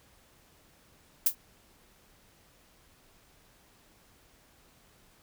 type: noise with exponential decay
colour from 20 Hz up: violet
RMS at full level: -17 dBFS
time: 1.26-1.35 s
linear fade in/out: 5 ms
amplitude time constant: 19 ms
effects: pink hiss -62 dBFS RMS until 5.22 s